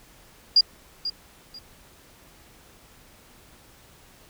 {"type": "tone with echo", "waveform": "sine", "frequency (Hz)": 4826, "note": "D8", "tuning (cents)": 46, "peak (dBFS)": -12, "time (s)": [0.56, 0.61], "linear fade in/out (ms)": 5, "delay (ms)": 490, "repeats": 2, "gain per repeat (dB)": -13, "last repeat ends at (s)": 1.59, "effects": ["pink hiss -53 dBFS RMS until 4.29 s"]}